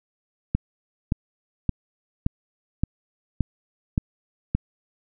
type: click train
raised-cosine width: 5 ms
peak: -8 dBFS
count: 8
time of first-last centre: 0.55-4.55 s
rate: 1.75 Hz
effects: none